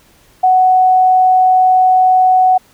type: tone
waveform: sine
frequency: 743 Hz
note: F#5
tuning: 7 cents sharp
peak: -6 dBFS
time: 0.43-2.58 s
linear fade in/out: 10 ms
effects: pink hiss -49 dBFS RMS until 2.73 s